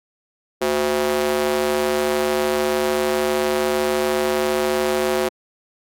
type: tone with high-pass filter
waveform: square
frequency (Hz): 73.9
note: D2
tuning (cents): +11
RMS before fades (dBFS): -20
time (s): 0.61-5.29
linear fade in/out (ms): 10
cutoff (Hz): 410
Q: 2
effects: AAC 64 kbps